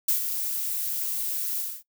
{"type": "noise with ADSR envelope", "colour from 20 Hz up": "violet", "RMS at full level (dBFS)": -21, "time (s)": [0.08, 1.83], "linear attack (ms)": 5, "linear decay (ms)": 110, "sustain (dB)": -8, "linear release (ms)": 240, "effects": ["noise-tail reverb RT60 0.1 s tail -19 dB re dry"]}